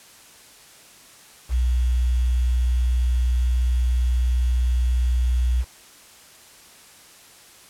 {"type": "tone with quantisation", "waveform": "sine", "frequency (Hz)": 61.5, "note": "B1", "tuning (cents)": -7, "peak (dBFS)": -17, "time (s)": [1.49, 5.65], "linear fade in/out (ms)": 50, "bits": 7, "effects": ["white hiss -48 dBFS RMS until 7.69 s", "low-pass 11000 Hz 12 dB/octave"]}